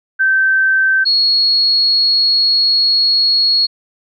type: tone pair in turn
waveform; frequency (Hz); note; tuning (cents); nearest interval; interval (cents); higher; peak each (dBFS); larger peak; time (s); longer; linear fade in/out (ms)
sine; 1550 / 4326; G6 / C#8; -20 / -43; octave + tritone; 1777; second; -9; neither; 0.19-1.05 / 1.05-3.67; second; 20
effects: MP3 96 kbps